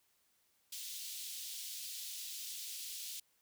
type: high-pass noise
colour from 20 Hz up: pink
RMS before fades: -45 dBFS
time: 0.72-3.2 s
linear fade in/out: 5 ms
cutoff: 3300 Hz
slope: 24 dB/octave
effects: white hiss -75 dBFS RMS until 3.41 s